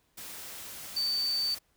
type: tone in noise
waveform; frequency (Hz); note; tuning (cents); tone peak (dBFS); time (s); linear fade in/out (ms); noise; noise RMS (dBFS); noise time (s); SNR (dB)
sine; 4570; D8; -48; -27; 0.96-1.55; 10; white; -43; 0.17-1.59; +13
effects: pink hiss -71 dBFS RMS until 1.76 s